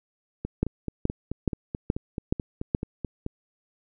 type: two click trains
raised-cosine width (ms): 3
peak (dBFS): -9 / -17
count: 6 / 14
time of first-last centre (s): 0.63-2.749 / 0.45-3.264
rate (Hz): 2.36 / 4.62
effects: none